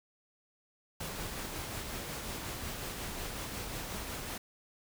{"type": "noise with tremolo", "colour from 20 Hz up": "pink", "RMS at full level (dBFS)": -39, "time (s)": [1, 4.38], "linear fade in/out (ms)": 5, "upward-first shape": "sine", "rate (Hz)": 5.5, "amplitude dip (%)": 25, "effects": []}